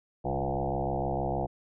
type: tone with frequency modulation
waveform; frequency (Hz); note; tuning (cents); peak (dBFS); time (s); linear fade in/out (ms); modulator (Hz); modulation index
sine; 424.4; G#4; +38; -27; 0.24-1.47; 20; 66.5; 5.8
effects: none